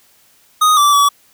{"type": "tone with pitch steps", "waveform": "square", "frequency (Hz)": [1244, 1164, 1142], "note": ["D#6", "D6", "D6"], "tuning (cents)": [-1, -16, -49], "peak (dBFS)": -9, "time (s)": [0.61, 1.09], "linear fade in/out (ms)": 10, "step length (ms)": 160, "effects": ["white hiss -52 dBFS RMS until 1.33 s"]}